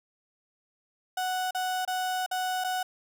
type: tone with dropouts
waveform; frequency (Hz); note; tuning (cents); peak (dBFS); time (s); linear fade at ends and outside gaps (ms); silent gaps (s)
35% pulse; 740; F#5; 0; -26; 1.17-2.83; 5; 1.509-1.547 / 1.851-1.876 / 2.263-2.312 / 2.64-2.644
effects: none